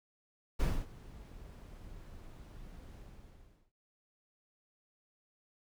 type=noise with ADSR envelope; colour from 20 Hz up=brown; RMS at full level=-29 dBFS; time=0.59-3.72 s; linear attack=16 ms; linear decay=250 ms; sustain=-21 dB; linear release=770 ms; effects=none